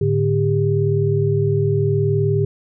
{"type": "tone cluster", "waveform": "sine", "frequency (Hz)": [105.6, 145.1, 398.8], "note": ["G#2", "D3", "G4"], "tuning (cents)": [29, -21, 30], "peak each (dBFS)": -19, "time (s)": [0.01, 2.45], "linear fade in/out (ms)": 5, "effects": []}